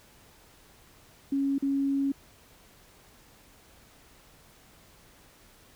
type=tone with dropouts; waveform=sine; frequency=276.1 Hz; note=C#4; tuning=7 cents flat; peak=-24 dBFS; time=1.32-2.12 s; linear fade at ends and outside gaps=5 ms; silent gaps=1.583-1.624 s; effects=pink hiss -57 dBFS RMS until 5.75 s